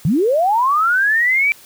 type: linear sweep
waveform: sine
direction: up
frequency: 130.81 to 2349 Hz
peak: -12 dBFS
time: 0.05-1.52 s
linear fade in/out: 0 ms
effects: white hiss -44 dBFS RMS until 1.65 s + high-pass 60 Hz 12 dB/octave